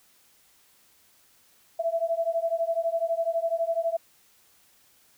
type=beating tone pair; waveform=sine; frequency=659.3 / 671.3 Hz; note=E5 / E5; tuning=0 / +31 cents; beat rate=12 Hz; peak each=-27 dBFS; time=1.79-3.97 s; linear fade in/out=10 ms; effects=white hiss -61 dBFS RMS until 5.17 s